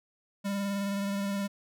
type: tone with vibrato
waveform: square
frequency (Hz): 199.3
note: G3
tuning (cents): +29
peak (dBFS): -30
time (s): 0.44-1.48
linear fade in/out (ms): 20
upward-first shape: sine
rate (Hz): 19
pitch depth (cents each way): 23
effects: none